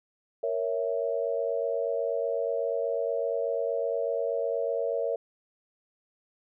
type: chord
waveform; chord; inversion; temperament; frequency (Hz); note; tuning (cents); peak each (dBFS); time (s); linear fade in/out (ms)
sine; A# diminished; none; equal; 466.2 / 554.4 / 659.3; A#4 / C#5 / E5; 0 / 0 / 0; -30 / -30 / -32; 0.43-5.16; 5
effects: none